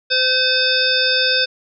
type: harmonic tone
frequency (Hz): 514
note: C5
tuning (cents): -31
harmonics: 1 / 3 / 5 / 7 / 9 / 10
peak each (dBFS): -23 / -20 / -23 / -20 / -22 / -20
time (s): 0.1-1.46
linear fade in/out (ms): 20
effects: none